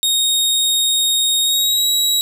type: tone with pitch glide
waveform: sawtooth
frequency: 3729 to 3863 Hz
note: A#7 to B7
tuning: 0 to -39 cents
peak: -11 dBFS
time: 0.03-2.21 s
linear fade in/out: 0 ms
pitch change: +61 cents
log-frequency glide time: 1.42-1.88 s
effects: none